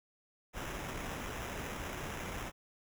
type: noise with sample-and-hold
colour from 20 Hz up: pink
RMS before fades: -41 dBFS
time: 0.53-2.52 s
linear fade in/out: 50 ms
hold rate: 4410 Hz
effects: none